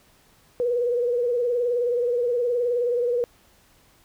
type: tone with vibrato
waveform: sine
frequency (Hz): 483.8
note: B4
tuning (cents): -36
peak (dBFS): -20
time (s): 0.6-3.24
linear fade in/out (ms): 0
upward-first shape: sine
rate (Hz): 19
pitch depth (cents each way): 54
effects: pink hiss -58 dBFS RMS until 4.04 s